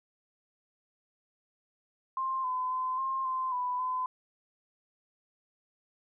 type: tone with pitch steps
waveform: sine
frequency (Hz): 1054 / 1016 / 1026 / 1062 / 1037 / 993 / 1017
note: C6 / B5 / C6 / C6 / C6 / B5 / C6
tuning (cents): +12 / +49 / -34 / +25 / -16 / +9 / -50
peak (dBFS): -29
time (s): 2.17-4.06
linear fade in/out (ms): 2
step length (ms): 270
effects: none